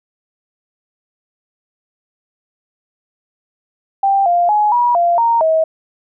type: tone with pitch steps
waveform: sine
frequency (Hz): 787 / 698 / 840 / 965 / 691 / 928 / 640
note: G5 / F5 / G#5 / B5 / F5 / A#5 / D#5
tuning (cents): +7 / -1 / +19 / -40 / -19 / -8 / +49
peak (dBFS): -10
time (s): 4.03-5.64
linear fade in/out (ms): 5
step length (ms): 230
effects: none